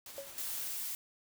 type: noise with tremolo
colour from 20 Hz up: white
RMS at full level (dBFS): -48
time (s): 0.06-0.68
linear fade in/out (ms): 2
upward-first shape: square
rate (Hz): 9.8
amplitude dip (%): 25
type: tone with exponential decay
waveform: sine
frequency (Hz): 554.4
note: C#5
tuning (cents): 0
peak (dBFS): -37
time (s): 0.18-0.36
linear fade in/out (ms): 1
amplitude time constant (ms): 39
type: noise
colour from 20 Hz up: blue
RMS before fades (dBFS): -39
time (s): 0.38-0.95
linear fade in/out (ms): 0
effects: none